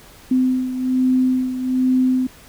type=beating tone pair; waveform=sine; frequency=256.3 / 257.5 Hz; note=C4 / C4; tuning=-36 / -28 cents; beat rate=1.2 Hz; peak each=-16 / -22 dBFS; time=0.31-2.27 s; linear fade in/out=5 ms; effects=pink hiss -45 dBFS RMS until 2.48 s